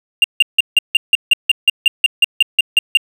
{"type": "tone bursts", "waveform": "triangle", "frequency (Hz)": 2794, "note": "F7", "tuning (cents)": 0, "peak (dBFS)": -4, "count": 16, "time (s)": [0.22, 2.972], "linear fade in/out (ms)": 2, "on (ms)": 22, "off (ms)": 160, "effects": []}